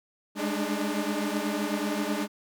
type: tone cluster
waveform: sawtooth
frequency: 203.8 / 211.7 / 292.2 / 303 Hz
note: G#3 / G#3 / D4 / D#4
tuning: -32 / +33 / -9 / -46 cents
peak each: -29 dBFS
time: 0.35-2.28 s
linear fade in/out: 50 ms
effects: none